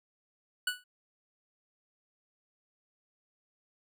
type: tone with exponential decay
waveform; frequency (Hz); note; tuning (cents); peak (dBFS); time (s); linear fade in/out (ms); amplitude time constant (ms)
25% pulse; 1478; F#6; -2; -22; 0.67-0.84; 5; 35
effects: none